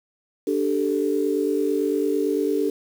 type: chord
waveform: sine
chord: D suspended fourth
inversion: none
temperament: just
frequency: 293.7 / 391.6 / 440.5 Hz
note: D4 / G4 / A4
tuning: 0 / -2 / +2 cents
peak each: -24 dBFS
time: 0.47-2.7 s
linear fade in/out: 5 ms
effects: 7-bit